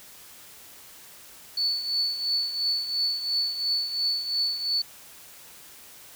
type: tone with tremolo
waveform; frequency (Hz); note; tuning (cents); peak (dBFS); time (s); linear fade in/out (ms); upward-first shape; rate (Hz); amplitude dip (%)
sine; 4459; C#8; +9; -21; 1.57-4.82; 5; triangle; 2.9; 70
effects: white hiss -48 dBFS RMS until 6.15 s